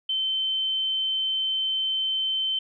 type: tone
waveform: sine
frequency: 3086 Hz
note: G7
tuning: 28 cents flat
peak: -23 dBFS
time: 0.09-2.59 s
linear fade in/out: 5 ms
effects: none